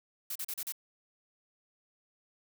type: noise bursts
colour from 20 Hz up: blue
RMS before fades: -37 dBFS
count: 5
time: 0.3-0.723 s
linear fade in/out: 5 ms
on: 55 ms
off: 37 ms
effects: none